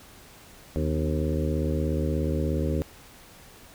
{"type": "harmonic tone with a mistuned harmonic", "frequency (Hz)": 76.8, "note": "D#2", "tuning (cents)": -22, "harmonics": [1, 2, 3, 4, 5, 6, 7], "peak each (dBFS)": [-27, -30, -32, -33, -34, -35, -35], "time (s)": [0.76, 2.82], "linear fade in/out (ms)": 0, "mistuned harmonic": 3, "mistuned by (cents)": 84, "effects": ["pink hiss -50 dBFS RMS until 3.74 s"]}